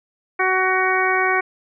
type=harmonic tone; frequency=374.2 Hz; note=F#4; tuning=20 cents sharp; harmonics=1 / 2 / 3 / 4 / 5 / 6; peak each=-23 / -23 / -23 / -23 / -23 / -23 dBFS; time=0.39-1.41 s; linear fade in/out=10 ms; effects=none